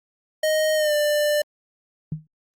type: tone with pitch glide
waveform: square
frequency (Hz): 622.3 to 593.9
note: D#5 to D5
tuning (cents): 0 to +19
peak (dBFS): -19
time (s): 0.43-1.42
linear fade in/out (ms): 5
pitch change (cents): -81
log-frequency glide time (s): 0.75-0.94
type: tone with exponential decay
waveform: sine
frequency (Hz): 155.56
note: D#3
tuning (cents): 0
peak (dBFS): -21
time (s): 2.12-2.27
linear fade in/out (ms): 2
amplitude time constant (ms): 31
effects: Opus 48 kbps